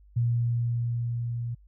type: tone with level ramp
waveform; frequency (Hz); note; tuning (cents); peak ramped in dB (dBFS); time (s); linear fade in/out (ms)
sine; 118.5; A#2; +29; -21 to -29; 0.16-1.55; 10
effects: added 50 Hz sine -52 dBFS peak until 1.67 s